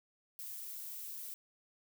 violet noise, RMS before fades -45 dBFS, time 0.39-1.34 s, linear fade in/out 0 ms, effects none

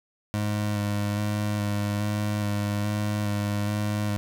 25% pulse tone with vibrato, 103.83 Hz, G#2, in tune, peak -21 dBFS, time 0.34-4.17 s, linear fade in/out 0 ms, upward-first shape square, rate 1.2 Hz, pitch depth 14 cents each way, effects none

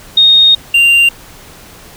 sine / triangle tone pair in turn, 3711 / 2780 Hz, A#7 / F7, -9 / -9 cents, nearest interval perfect fourth, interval 500 cents, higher first, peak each -3 dBFS, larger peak neither, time 0.17-0.55 / 0.74-1.09 s, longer first, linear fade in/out 5 ms, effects pink hiss -36 dBFS RMS until 1.96 s

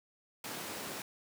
pink high-pass noise, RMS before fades -42 dBFS, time 0.44-1.02 s, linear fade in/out 2 ms, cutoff 220 Hz, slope 12 dB/octave, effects none

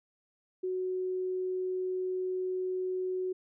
sine tone, 370 Hz, F#4, in tune, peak -30 dBFS, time 0.63-3.33 s, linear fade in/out 10 ms, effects none

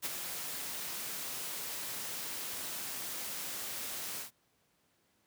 white noise with ADSR envelope, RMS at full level -34 dBFS, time 0.02-4.31 s, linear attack 34 ms, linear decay 24 ms, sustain -6 dB, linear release 110 ms, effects pink hiss -73 dBFS RMS until 5.26 s + high-pass 100 Hz 12 dB/octave

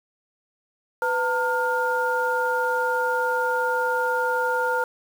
sine tone cluster, 499.7 / 911 / 1416 Hz, B4 / A#5 / F6, +20 / -40 / +23 cents, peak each -25 dBFS, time 1.02-4.84 s, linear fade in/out 2 ms, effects 7-bit

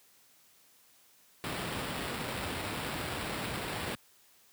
pink noise with sample-and-hold, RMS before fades -36 dBFS, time 1.44-3.95 s, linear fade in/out 0 ms, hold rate 6300 Hz, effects white hiss -63 dBFS RMS until 4.52 s + high-pass 80 Hz 12 dB/octave

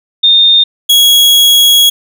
sine / 40% pulse tone pair in turn, 3647 / 3323 Hz, A#7 / G#7, -39 / 0 cents, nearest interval major second, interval 161 cents, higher first, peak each -3 dBFS, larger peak neither, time 0.23-0.64 / 0.89-1.9 s, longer second, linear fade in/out 10 ms, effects none

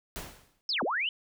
pink noise with exponential decay, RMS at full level -36 dBFS, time 0.16-0.61 s, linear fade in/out 0 ms, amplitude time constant 96 ms
sine linear two-way sweep, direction down then up, 5420 to 190 to 3095 Hz, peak -27 dBFS, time 0.69-1.09 s, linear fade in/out 2 ms, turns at 0.83 s
effects none

